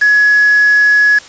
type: tone with quantisation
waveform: sine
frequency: 1686 Hz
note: G#6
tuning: 26 cents sharp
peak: -6 dBFS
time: 0.01-1.19 s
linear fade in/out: 10 ms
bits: 3
effects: white hiss -35 dBFS RMS until 1.28 s + resampled to 16000 Hz